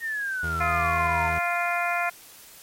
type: exponential sweep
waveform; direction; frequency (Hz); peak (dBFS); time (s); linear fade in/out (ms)
sine; down; 1865 to 893; -26; 0-1.31; 50
type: tone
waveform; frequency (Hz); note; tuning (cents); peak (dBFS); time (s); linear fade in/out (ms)
30% pulse; 81.5; E2; -19; -27; 0.43-1.39; 5
type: harmonic tone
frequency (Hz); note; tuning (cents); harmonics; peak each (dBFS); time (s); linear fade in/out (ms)
348.1; F4; -6; 2 / 3 / 4 / 5 / 6 / 7; -27 / -32 / -29 / -33 / -31 / -31; 0.6-2.1; 10
effects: white hiss -48 dBFS RMS until 2.62 s + MP3 64 kbps